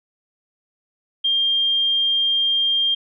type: tone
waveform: sine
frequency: 3200 Hz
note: G7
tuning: 35 cents sharp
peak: -16 dBFS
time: 1.24-2.95 s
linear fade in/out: 10 ms
effects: none